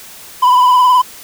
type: tone with vibrato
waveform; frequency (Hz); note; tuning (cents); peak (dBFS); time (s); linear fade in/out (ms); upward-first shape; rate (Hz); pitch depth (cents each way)
triangle; 1000; B5; +21; -4; 0.42-1.02; 10; sine; 19; 42
effects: white hiss -35 dBFS RMS until 1.23 s